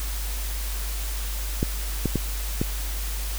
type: clicks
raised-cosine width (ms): 3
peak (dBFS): -9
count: 4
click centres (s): 1.629 / 2.057 / 2.157 / 2.615
effects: added 50 Hz sine -27 dBFS peak until 3.38 s + white hiss -35 dBFS RMS until 3.38 s